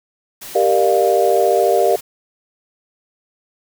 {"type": "noise", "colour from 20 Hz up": "white", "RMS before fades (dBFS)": -33, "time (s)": [0.41, 2.01], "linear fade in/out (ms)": 10}
{"type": "chord", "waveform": "sine", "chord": "G minor seventh", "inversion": "none", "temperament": "equal with one note detuned", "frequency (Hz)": [392, 466.2, 600.4, 698.5], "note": ["G4", "Bb4", "D5", "F5"], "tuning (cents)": [0, 0, 38, 0], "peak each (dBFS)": -17, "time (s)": [0.55, 1.96], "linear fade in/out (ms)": 5}
{"effects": []}